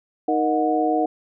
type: harmonic tone with a mistuned harmonic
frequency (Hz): 155.56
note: D#3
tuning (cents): 0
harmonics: 2 / 3 / 4 / 5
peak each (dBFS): -22 / -25 / -27 / -21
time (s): 0.28-1.06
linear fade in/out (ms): 5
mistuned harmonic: 5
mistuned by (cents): -110
effects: none